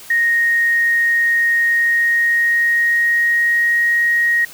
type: tone with pitch glide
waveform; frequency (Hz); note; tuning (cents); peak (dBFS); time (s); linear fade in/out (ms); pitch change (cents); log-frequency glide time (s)
sine; 1864.7 to 1880.9; A#6 to A#6; 0 to +15; -12; 0.1-4.45; 5; +15; 1.6-3.82
effects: white hiss -38 dBFS RMS until 4.53 s